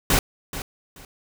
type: noise with echo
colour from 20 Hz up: pink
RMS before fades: -18 dBFS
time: 0.1-0.19 s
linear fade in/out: 2 ms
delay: 430 ms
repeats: 2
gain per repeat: -13 dB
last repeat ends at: 1.05 s
effects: none